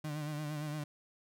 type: tone with vibrato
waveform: 35% pulse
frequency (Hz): 150.4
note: D3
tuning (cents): +42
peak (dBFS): -35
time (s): 0.04-0.84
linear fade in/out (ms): 5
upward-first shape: sine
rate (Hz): 8.7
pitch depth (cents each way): 48
effects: none